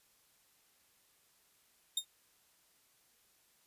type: tone with exponential decay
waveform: sawtooth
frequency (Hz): 3678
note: A#7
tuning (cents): -24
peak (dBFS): -25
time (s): 1.97-2.05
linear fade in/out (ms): 5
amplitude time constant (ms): 17
effects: white hiss -70 dBFS RMS until 3.66 s + resampled to 32000 Hz